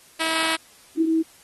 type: tone pair in turn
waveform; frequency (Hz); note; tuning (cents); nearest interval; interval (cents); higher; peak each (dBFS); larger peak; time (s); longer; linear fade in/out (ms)
5% pulse / sine; 323.2 / 323.2; E4 / E4; -34 / -34; unison; 0; neither; -10 / -17; first; 0.19-0.57 / 0.97-1.23; first; 20
effects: white hiss -52 dBFS RMS until 1.43 s + AAC 32 kbps